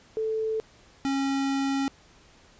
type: tone pair in turn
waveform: sine / square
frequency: 439.9 / 273.3 Hz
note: A4 / C#4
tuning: 0 / -24 cents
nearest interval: minor sixth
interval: 824 cents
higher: first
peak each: -25 dBFS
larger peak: neither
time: 0.17-0.6 / 1.05-1.88 s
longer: second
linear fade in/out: 0 ms
effects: pink hiss -56 dBFS RMS until 2.59 s + resampled to 16000 Hz